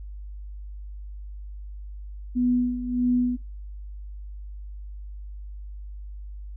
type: tone with tremolo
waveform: sine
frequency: 246.9 Hz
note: B3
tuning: in tune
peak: -18 dBFS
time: 2.35-3.37 s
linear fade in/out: 20 ms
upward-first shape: sine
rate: 1.6 Hz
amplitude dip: 70%
effects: noise-tail reverb RT60 0.3 s tail -24 dB re dry + added 50 Hz sine -35 dBFS peak until 6.56 s